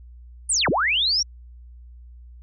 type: linear two-way sweep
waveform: sine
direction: down then up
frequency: 9397 to 99.1 to 5740 Hz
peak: -18 dBFS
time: 0.49-1.23 s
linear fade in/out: 10 ms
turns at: 0.69 s
effects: added 60 Hz sine -41 dBFS peak until 2.42 s